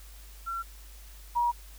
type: tone pair in turn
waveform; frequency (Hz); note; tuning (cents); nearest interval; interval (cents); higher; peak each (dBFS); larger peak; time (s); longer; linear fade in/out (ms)
sine; 1359 / 954.9; F6 / A#5; -48 / +41; tritone; 611; first; -31 / -23; second; 0.46-0.63 / 1.35-1.52; neither; 20
effects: added 50 Hz sine -46 dBFS peak until 1.78 s + white hiss -54 dBFS RMS until 1.78 s